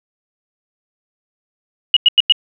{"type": "tone bursts", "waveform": "sine", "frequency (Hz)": 2901, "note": "F#7", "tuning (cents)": -35, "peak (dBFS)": -5, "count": 4, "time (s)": [1.94, 2.323], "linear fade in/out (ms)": 2, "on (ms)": 26, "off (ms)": 93, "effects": []}